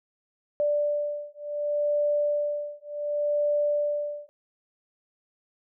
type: beating tone pair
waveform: sine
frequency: 587.3 / 587.98 Hz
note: D5 / D5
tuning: 0 / +2 cents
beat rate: 0.68 Hz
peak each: -27 dBFS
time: 0.6-4.29 s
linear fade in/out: 0 ms
effects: none